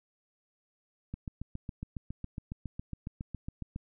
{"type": "click train", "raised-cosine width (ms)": 5, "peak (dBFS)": -25, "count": 20, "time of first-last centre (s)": [1.14, 3.761], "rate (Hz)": 7.25, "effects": []}